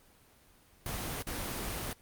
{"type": "noise with dropouts", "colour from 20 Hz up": "pink", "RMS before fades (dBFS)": -37, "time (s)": [0.86, 1.93], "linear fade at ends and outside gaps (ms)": 2, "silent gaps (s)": [1.224, 1.269], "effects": ["pink hiss -62 dBFS RMS until 2.01 s", "Opus 24 kbps"]}